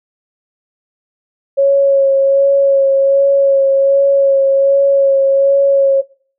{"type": "tone with vibrato", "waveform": "sine", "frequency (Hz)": 550, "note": "C#5", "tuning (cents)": -14, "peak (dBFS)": -7, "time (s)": [1.57, 6.02], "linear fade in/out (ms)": 20, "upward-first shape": "sine", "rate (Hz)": 1.3, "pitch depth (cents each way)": 17, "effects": ["noise-tail reverb RT60 0.5 s tail -23 dB re dry"]}